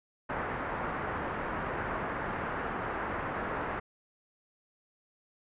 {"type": "low-pass noise", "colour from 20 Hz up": "white", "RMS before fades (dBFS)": -35, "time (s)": [0.29, 3.8], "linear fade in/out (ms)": 10, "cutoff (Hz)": 1600, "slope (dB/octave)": 24, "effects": ["resampled to 8000 Hz"]}